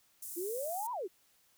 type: high-pass noise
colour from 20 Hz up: pink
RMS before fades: -44 dBFS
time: 0.22-0.87 s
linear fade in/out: 5 ms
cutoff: 8000 Hz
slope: 24 dB/octave
type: exponential two-way sweep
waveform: sine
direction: up then down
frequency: 329.6 to 1019 to 329.6 Hz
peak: -35 dBFS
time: 0.36-1.08 s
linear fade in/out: 20 ms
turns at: 0.92 s
effects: white hiss -69 dBFS RMS until 1.57 s